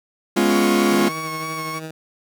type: chord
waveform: 40% pulse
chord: C# dominant seventh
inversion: second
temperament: equal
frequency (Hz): 207.7 / 246.9 / 277.2 / 349.2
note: G#3 / B3 / C#4 / E#4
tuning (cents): 0 / 0 / 0 / 0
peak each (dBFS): -19 / -22 / -22 / -18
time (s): 0.36-1.09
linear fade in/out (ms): 10
type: tone with vibrato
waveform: 30% pulse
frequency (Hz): 1108.7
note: C#6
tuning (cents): 0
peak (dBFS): -24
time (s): 0.49-1.8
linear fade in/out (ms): 20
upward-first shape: square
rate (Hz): 3.2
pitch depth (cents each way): 19
type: tone with tremolo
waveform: 15% pulse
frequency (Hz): 158.9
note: D#3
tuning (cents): +37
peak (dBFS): -22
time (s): 0.91-1.91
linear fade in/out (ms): 5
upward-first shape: triangle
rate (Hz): 12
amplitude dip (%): 45
effects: none